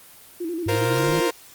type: tone with vibrato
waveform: sine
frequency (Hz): 337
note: E4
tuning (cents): +38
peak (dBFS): -25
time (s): 0.4-1.3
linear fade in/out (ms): 10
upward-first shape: square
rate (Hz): 11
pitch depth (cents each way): 73
type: exponential sweep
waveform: sine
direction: up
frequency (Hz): 98 to 164.81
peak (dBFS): -24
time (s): 0.66-1.2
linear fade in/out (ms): 5
type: chord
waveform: sawtooth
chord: F suspended fourth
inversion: none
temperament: equal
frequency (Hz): 349.2 / 466.2 / 523.3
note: F4 / Bb4 / C5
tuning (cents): 0 / 0 / 0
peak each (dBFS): -24 / -19 / -23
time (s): 0.68-1.31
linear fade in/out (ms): 10
effects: white hiss -47 dBFS RMS until 1.54 s + Opus 32 kbps